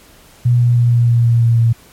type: tone with pitch steps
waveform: sine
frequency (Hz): 121.5 / 120.66 / 119.83 / 119 / 118.18 / 117.36 / 116.55 / 115.75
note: B2 / B2 / A#2 / A#2 / A#2 / A#2 / A#2 / A#2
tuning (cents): -28 / -40 / +48 / +36 / +24 / +12 / 0 / -12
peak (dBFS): -8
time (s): 0.45-1.73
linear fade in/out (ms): 10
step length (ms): 160
effects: pink hiss -45 dBFS RMS until 1.92 s + MP3 64 kbps